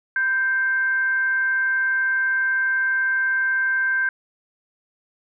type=tone with frequency modulation; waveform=sine; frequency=1568 Hz; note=G6; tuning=in tune; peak=-18 dBFS; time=0.16-4.09 s; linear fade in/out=2 ms; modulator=559 Hz; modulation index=0.22; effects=none